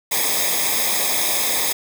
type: noise with comb filter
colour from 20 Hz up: white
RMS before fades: -20 dBFS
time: 0.11-1.73 s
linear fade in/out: 10 ms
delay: 0.69 ms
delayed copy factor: -0.85
effects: none